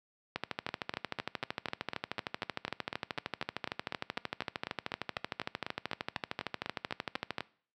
two click trains, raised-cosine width 0.3 ms, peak -17 / -19 dBFS, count 93 / 28, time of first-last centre 0.36-7.383 / 0.69-7.406 s, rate 13.1 / 4.02 Hz, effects noise-tail reverb RT60 0.5 s tail -21 dB re dry + high-pass 100 Hz 12 dB/octave

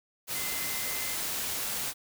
sine tone in noise, 2063 Hz, C7, 25 cents flat, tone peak -40 dBFS, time 0.32-1.17 s, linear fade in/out 50 ms, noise white, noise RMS -33 dBFS, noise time 0.27-1.94 s, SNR -10 dB, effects none

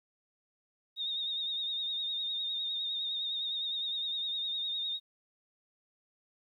sine tone with vibrato, 3700 Hz, A#7, 14 cents flat, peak -32 dBFS, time 0.96-5 s, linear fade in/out 50 ms, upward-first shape sine, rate 9.8 Hz, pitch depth 45 cents each way, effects 12-bit

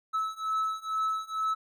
triangle beating tone pair, 1300 / 1302.2 Hz, E6 / E6, -24 / -22 cents, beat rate 2.2 Hz, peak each -30 / -29 dBFS, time 0.13-1.55 s, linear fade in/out 20 ms, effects none

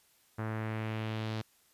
sawtooth tone with low-pass filter sweep, 110 Hz, A2, in tune, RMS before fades -36 dBFS, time 0.38-1.42 s, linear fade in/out 10 ms, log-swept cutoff 1500 to 4400 Hz, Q 1.8, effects white hiss -67 dBFS RMS until 1.73 s + resampled to 32000 Hz

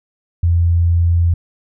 sine tone, 85.3 Hz, F2, 40 cents flat, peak -10 dBFS, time 0.43-1.34 s, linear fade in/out 5 ms, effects none

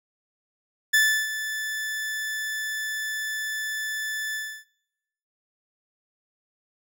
40% pulse tone with ADSR envelope, 1748 Hz, A6, 12 cents flat, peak -15 dBFS, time 0.93-4.65 s, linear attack 13 ms, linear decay 330 ms, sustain -12 dB, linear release 300 ms, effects noise-tail reverb RT60 0.9 s tail -24 dB re dry

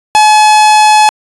45% pulse tone, 853 Hz, G#5, 46 cents sharp, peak -3 dBFS, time 0.15-1.09 s, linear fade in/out 0 ms, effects resampled to 24000 Hz

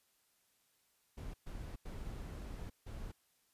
brown noise bursts at uneven times, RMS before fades -45 dBFS, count 4, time 1.17-1.34 / 1.46-1.76 / 1.85-2.7 / 2.86-3.12 s, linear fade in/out 10 ms, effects white hiss -75 dBFS RMS until 3.53 s + resampled to 32000 Hz

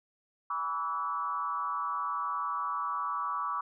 sine tone with frequency modulation, 1143 Hz, D6, 47 cents flat, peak -30 dBFS, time 0.5-3.61 s, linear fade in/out 5 ms, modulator 161 Hz, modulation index 1, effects none

